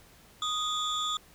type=tone cluster; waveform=sine; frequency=1241 / 3451 / 3676 / 7150 Hz; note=D#6 / A7 / A#7 / A8; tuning=-5 / -34 / -25 / +27 cents; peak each=-31 / -31 / -37 / -39 dBFS; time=0.42-1.17 s; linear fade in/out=2 ms; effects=tanh soft clip ceiling -22 dBFS + pink hiss -57 dBFS RMS until 1.34 s